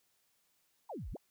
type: exponential two-way sweep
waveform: sine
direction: down then up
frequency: 1018 to 33.55 to 1018 Hz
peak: -40 dBFS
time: 0.89-1.17 s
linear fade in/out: 10 ms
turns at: 1.11 s
effects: white hiss -75 dBFS RMS until 1.3 s